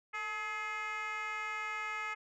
sine tone with frequency modulation, 1694 Hz, G#6, 34 cents sharp, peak -33 dBFS, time 0.13-2.15 s, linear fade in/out 20 ms, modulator 415 Hz, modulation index 1.8, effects tanh soft clip ceiling -35 dBFS

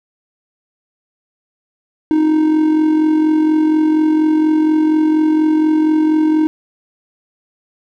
triangle tone with amplitude modulation, 311.1 Hz, D#4, in tune, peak -6 dBFS, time 2.11-6.47 s, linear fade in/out 0 ms, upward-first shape sine, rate 44.2 Hz, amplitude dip 45%, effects none

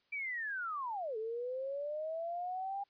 sine linear two-way sweep, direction down then up, 2349 to 430 to 806 Hz, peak -36 dBFS, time 0.12-2.84 s, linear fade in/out 10 ms, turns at 1.17 s, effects white hiss -75 dBFS RMS until 2.89 s + resampled to 11025 Hz

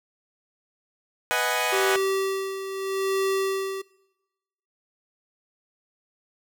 15% pulse chord, G# minor seventh, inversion first, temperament equal, 493.9 / 622.3 / 740 / 830.6 Hz, B4 / D#5 / F#5 / G#5, 0 / 0 / 0 / 0 cents, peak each -22 dBFS, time 1.31-1.96 s, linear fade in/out 0 ms
square tone with tremolo, 386.7 Hz, G4, 24 cents flat, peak -22 dBFS, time 1.72-3.82 s, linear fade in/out 10 ms, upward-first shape sine, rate 0.81 Hz, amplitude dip 65%
effects noise-tail reverb RT60 1.0 s tail -22 dB re dry

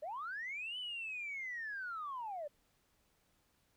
sine linear two-way sweep, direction up then down, 561 to 3037 to 561 Hz, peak -39 dBFS, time 0.02-2.48 s, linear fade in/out 10 ms, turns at 0.78 s, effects tanh soft clip ceiling -35 dBFS + pink hiss -75 dBFS RMS until 3.76 s

